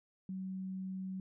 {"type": "tone", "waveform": "sine", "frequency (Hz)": 188.7, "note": "F#3", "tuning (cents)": 34, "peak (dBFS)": -38, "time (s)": [0.29, 1.2], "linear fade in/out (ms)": 2, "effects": []}